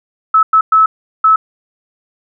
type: tone bursts at uneven times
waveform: sine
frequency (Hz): 1300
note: E6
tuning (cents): -24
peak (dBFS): -5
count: 4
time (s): 0.34-0.43 / 0.53-0.61 / 0.72-0.86 / 1.24-1.36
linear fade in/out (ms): 5
effects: none